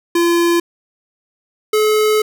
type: tone pair in turn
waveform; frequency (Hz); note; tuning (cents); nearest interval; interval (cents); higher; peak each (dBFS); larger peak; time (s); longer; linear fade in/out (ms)
square; 342.2 / 428.7; F4 / A4; -35 / -45; major third; 390; second; -12; neither; 0.15-0.6 / 1.73-2.22; second; 5
effects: none

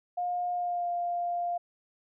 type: tone with pitch glide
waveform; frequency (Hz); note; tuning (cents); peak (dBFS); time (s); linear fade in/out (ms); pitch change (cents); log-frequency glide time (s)
sine; 712 to 699; F5 to F5; +33 to +1; -28; 0.17-1.58; 10; -32; 0.53-0.89
effects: none

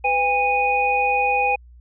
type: tone cluster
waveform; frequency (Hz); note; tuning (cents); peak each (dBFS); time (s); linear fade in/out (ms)
sine; 503 / 808 / 2481; B4 / G#5 / D#7; +32 / -48 / -6; -25 / -19 / -21; 0.04-1.56; 10
effects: added 60 Hz sine -43 dBFS peak until 1.8 s

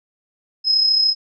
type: tone with amplitude modulation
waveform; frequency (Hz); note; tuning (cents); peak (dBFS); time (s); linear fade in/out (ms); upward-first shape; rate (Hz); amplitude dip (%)
sine; 5120; D#8; +49; -11; 0.64-1.15; 50; sine; 33.7; 45
effects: none

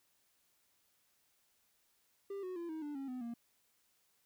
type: tone with pitch steps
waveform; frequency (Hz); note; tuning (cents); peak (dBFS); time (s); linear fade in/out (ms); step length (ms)
triangle; 396.6 / 367.9 / 341.3 / 316.6 / 293.7 / 272.5 / 252.7 / 234.5; G4 / F#4 / F4 / D#4 / D4 / C#4 / B3 / A#3; +20 / -10 / -40 / +30 / 0 / -29 / +40 / +11; -38; 2.3-3.34; 5; 130
effects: white hiss -75 dBFS RMS until 4.25 s

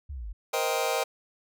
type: linear sweep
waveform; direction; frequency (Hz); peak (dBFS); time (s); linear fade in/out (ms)
sine; down; 75.8 to 43.65; -34; 0.09-0.33; 10
type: chord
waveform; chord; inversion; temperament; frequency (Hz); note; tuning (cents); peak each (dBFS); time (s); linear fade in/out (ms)
sawtooth; C minor seventh; third; just; 470.9 / 523.3 / 627.9 / 784.9; Bb4 / C5 / Eb5 / G5; +18 / 0 / +16 / +2; -27; 0.53-1.04; 10
effects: none

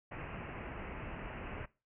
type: low-pass noise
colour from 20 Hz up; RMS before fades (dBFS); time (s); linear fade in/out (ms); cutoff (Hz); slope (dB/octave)
pink; -44; 0.11-1.66; 10; 2800; 96
effects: noise-tail reverb RT60 0.3 s tail -20 dB re dry

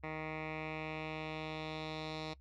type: tone with low-pass filter sweep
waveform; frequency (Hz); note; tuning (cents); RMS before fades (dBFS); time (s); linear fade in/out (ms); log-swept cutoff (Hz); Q
10% pulse; 156.4; D#3; +9; -42; 0.03-2.34; 10; 2000 to 4300; 2.7
effects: noise-tail reverb RT60 0.1 s tail -21 dB re dry + added 67 Hz sine -57 dBFS peak until 2.4 s

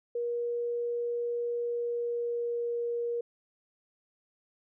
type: tone with pitch glide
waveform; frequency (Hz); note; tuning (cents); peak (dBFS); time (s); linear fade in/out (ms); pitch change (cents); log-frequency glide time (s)
sine; 476.2 to 473.2; A#4 to A#4; +37 to +26; -29; 0.15-3.21; 5; -11; 1.56-2.78
effects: none

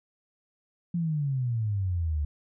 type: exponential sweep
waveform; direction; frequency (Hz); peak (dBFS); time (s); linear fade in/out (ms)
sine; down; 175.9 to 71.8; -25; 0.94-2.25; 5
effects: none

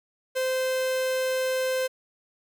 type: tone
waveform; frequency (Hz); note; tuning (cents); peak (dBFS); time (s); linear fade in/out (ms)
45% pulse; 518; C5; -17; -24; 0.35-1.88; 20
effects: none

